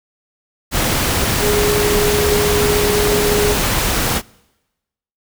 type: tone in noise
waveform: sine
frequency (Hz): 415.3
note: G#4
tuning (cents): 0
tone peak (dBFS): -15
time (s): 1.4-3.56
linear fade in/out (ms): 50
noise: pink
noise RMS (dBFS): -17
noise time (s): 0.71-4.22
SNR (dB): -1
effects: noise-tail reverb RT60 1.0 s tail -25 dB re dry